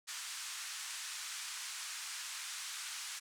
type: band-pass noise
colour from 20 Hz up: white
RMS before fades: -44 dBFS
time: 0.07-3.2 s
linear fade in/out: 20 ms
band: 1100 to 8800 Hz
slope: 24 dB/octave
effects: none